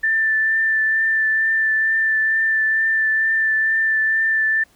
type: tone with vibrato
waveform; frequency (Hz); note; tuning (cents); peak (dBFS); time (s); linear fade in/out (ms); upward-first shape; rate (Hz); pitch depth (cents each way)
sine; 1772; A6; +12; -15; 0.03-4.64; 10; triangle; 2.2; 16
effects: pink hiss -56 dBFS RMS until 4.75 s